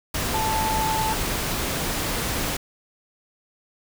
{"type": "tone in noise", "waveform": "sine", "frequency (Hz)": 878, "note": "A5", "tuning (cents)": -4, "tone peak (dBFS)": -23, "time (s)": [0.34, 1.13], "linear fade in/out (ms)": 5, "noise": "pink", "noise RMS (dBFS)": -26, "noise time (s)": [0.14, 2.57], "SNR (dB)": 0, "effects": []}